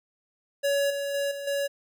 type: tone with level steps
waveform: square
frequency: 563 Hz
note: C#5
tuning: 27 cents sharp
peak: -23 / -29 / -26 / -34 / -26 dBFS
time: 0.63-1.68 s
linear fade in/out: 20 ms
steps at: 0.9 / 1.14 / 1.31 / 1.47 s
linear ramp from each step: 5 ms
effects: none